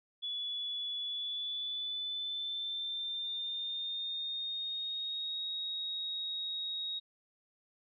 sine tone with pitch glide, 3421 to 3774 Hz, A7 to A#7, -49 to +21 cents, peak -35 dBFS, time 0.22-7 s, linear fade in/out 20 ms, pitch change +170 cents, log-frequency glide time 1.02-5.44 s, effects none

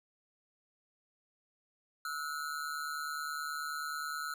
square ring-modulated tone, 1380 Hz, F6, 21 cents flat, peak -34 dBFS, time 2.05-4.34 s, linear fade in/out 2 ms, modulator 74.7 Hz, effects none

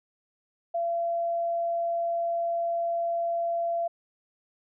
sine tone, 680 Hz, F5, 46 cents flat, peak -25 dBFS, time 0.74-3.88 s, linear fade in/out 10 ms, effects none

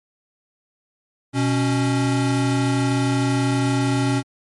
square tone pair together, 123.48 / 277.2 Hz, B2 / C#4, 0 / 0 cents, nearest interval octave + major second, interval 1400 cents, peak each -21 dBFS, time 1.33-4.23 s, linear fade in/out 50 ms, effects MP3 48 kbps

